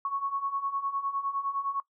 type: beating tone pair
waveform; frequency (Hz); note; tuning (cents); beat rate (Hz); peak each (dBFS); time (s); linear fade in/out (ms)
sine; 1100 / 1109.8; C#6 / C#6; -14 / +2; 9.8; -35 / -30; 0.05-1.8; 2
effects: noise-tail reverb RT60 0.1 s tail -19 dB re dry